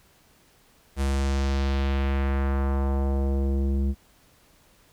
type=tone with low-pass filter sweep; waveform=square; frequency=68.3 Hz; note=C#2; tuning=25 cents flat; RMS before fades=-24 dBFS; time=0.96-3.95 s; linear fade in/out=50 ms; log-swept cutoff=11000 to 240 Hz; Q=1.3; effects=pink hiss -59 dBFS RMS until 4.92 s